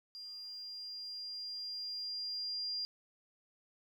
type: tone with level ramp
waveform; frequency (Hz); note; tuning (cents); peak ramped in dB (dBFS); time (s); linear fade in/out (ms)
sine; 4800; D8; +37; -45 to -35; 0.15-2.85; 0
effects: 11-bit